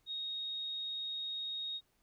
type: tone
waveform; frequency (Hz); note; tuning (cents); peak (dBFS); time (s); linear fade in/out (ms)
sine; 3742; A#7; +6; -37; 0.06-1.81; 50
effects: pink hiss -75 dBFS RMS until 2.02 s